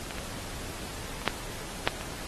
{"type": "clicks", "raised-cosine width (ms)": 0.3, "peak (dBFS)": [-19, -19, -25, -7, -6, -21], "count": 6, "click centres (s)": [0.108, 0.184, 1.217, 1.277, 1.875, 2.011], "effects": ["pink hiss -40 dBFS RMS until 2.27 s", "AAC 32 kbps"]}